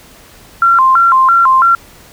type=tone with vibrato; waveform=sine; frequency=1198 Hz; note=D6; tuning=34 cents sharp; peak=-5 dBFS; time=0.62-1.75 s; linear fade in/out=2 ms; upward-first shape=square; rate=3 Hz; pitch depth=230 cents each way; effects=pink hiss -40 dBFS RMS until 2.12 s